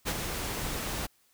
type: noise with ADSR envelope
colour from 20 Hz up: pink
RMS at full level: -29 dBFS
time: 0.05-1.07 s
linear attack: 33 ms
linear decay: 45 ms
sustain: -5 dB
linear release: 16 ms
effects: white hiss -67 dBFS RMS until 1.33 s